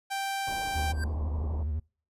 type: tone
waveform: sawtooth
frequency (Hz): 784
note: G5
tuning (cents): 0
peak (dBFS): -26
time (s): 0.1-0.93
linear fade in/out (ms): 20
type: low-pass noise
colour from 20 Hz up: pink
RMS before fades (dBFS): -42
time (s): 0.47-1.63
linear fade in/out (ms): 2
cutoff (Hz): 1100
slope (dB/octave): 96
type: tone with vibrato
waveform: triangle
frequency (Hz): 76.1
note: D#2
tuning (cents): -38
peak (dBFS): -26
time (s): 0.75-1.8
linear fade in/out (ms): 10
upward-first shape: sine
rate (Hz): 12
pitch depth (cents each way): 100
type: tone with exponential growth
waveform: square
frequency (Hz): 1568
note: G6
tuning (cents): 0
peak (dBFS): -33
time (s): 0.86-1.04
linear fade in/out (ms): 2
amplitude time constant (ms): 39
effects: noise-tail reverb RT60 0.4 s tail -26 dB re dry + resampled to 32000 Hz